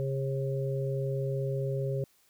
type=harmonic tone; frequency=135.2 Hz; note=C#3; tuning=43 cents flat; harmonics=1 / 3 / 4; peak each=-30 / -35 / -36 dBFS; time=0-2.04 s; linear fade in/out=0 ms; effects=white hiss -66 dBFS RMS until 2.29 s